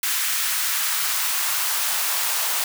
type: noise with high-pass filter sweep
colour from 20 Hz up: white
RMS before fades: -23 dBFS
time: 0.03-2.64 s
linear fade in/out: 2 ms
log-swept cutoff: 1500 to 780 Hz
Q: 1.3
effects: none